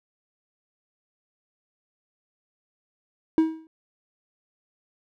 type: tone with exponential decay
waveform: triangle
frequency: 320 Hz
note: D#4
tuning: 49 cents sharp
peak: -11 dBFS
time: 3.38-3.67 s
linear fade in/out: 1 ms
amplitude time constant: 63 ms
effects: none